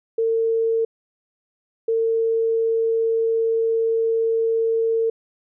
sine tone pair in turn, 452.9 / 452.9 Hz, A#4 / A#4, -50 / -50 cents, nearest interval unison, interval 0 cents, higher neither, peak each -17 dBFS, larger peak neither, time 0.18-0.85 / 1.88-5.1 s, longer second, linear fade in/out 5 ms, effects none

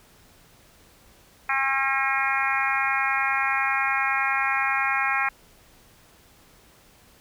harmonic tone, 270.1 Hz, C#4, 45 cents flat, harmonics 3 / 4 / 5 / 6 / 7 / 8 / 9, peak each -29 / -29 / -29 / -29 / -29 / -29 / -29 dBFS, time 1.49-5.29 s, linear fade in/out 5 ms, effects pink hiss -55 dBFS RMS until 7.2 s

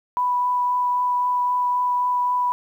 sine tone with vibrato, 987.8 Hz, B5, in tune, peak -18 dBFS, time 0.17-2.52 s, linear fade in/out 0 ms, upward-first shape triangle, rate 3.8 Hz, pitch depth 9 cents each way, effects 9-bit

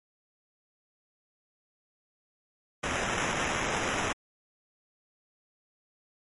violet noise with sample-and-hold, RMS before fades -30 dBFS, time 2.83-4.13 s, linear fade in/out 10 ms, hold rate 4410 Hz, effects low-pass 10000 Hz 12 dB/octave + MP3 48 kbps

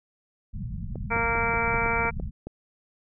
pink low-pass noise, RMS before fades -33 dBFS, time 0.53-2.31 s, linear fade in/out 20 ms, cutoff 220 Hz, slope 96 dB/octave
clicks, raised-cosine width 2 ms, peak -22 dBFS, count 9, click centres 0.957 / 1.166 / 1.354 / 1.54 / 1.742 / 1.861 / 2.052 / 2.199 / 2.47 s
harmonic tone, 231.4 Hz, A#3, 13 cents flat, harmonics 1 / 2 / 3 / 4 / 5 / 6 / 7 / 8 / 9 / 10, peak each -39 / -31 / -34 / -29 / -37 / -29 / -39 / -39 / -37 / -28 dBFS, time 1.1-2.11 s, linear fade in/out 20 ms
effects none

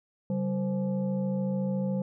sine tone with frequency modulation, 191.9 Hz, G3, 37 cents flat, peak -26 dBFS, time 0.3-2.02 s, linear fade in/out 2 ms, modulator 330 Hz, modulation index 0.81, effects none

